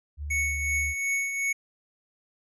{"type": "tone", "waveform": "sine", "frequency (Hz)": 73.2, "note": "D2", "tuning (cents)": -5, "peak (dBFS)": -31, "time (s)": [0.17, 0.95], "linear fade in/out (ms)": 50}
{"type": "tone with tremolo", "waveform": "square", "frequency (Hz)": 2217, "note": "C#7", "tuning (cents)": 0, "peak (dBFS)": -24, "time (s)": [0.3, 1.53], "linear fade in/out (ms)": 10, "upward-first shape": "triangle", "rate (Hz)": 2.7, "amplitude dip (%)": 55}
{"effects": ["resampled to 24000 Hz"]}